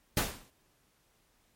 pink noise with exponential decay, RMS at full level -25 dBFS, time 0.17-0.5 s, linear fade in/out 2 ms, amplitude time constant 70 ms, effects pink hiss -70 dBFS RMS until 1.55 s + MP3 64 kbps

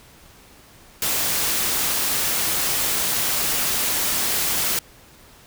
white noise, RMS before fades -22 dBFS, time 1.02-4.79 s, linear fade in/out 2 ms, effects pink hiss -49 dBFS RMS until 5.46 s

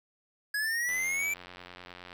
square linear sweep, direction up, 1661.2 to 2349 Hz, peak -29 dBFS, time 0.54-1.34 s, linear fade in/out 5 ms
click train, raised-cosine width 0.3 ms, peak -29 dBFS, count 112, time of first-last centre 0.89-2.129 s, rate 89.6 Hz
effects 10-bit

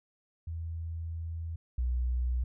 sine tone pair in turn, 82.41 / 61.74 Hz, E2 / B1, 0 / 0 cents, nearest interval perfect fourth, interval 500 cents, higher first, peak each -34 / -27 dBFS, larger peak second, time 0.47-1.56 / 1.78-2.44 s, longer first, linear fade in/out 5 ms, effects none

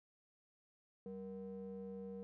triangle ring-modulated tone, 138.59 Hz, C#3, in tune, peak -40 dBFS, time 1.06-2.23 s, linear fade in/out 0 ms, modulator 333 Hz, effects none

